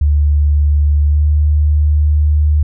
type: tone with pitch glide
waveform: sine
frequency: 73.42 to 74.96 Hz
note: D2 to D2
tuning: 0 to +36 cents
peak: -8 dBFS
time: 0.01-2.63 s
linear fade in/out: 5 ms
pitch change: +36 cents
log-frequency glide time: 1.08-1.23 s
effects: none